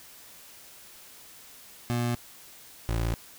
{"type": "tone pair in turn", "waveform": "25% pulse", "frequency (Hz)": [120, 56.63], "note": ["B2", "A#1"], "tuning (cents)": [-49, -49], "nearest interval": "octave + minor second", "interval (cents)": 1300, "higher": "first", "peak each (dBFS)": -22, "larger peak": "neither", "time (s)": [[1.9, 2.15], [2.89, 3.14]], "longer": "neither", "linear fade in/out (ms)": 0, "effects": ["white hiss -50 dBFS RMS until 3.38 s"]}